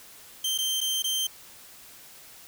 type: tone with dropouts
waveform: sawtooth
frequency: 3136 Hz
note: G7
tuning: in tune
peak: -22 dBFS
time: 0.44-1.27 s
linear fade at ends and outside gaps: 5 ms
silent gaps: 0.578-0.585 / 0.806-0.812 / 1.023-1.041 s
effects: white hiss -49 dBFS RMS until 2.47 s